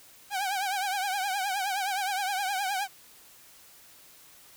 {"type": "tone with vibrato", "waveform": "sawtooth", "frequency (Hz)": 780, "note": "G5", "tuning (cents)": -9, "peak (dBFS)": -24, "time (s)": [0.3, 2.88], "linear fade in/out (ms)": 50, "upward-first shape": "triangle", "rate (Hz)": 9.6, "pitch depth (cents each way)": 120, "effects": ["white hiss -54 dBFS RMS until 4.56 s"]}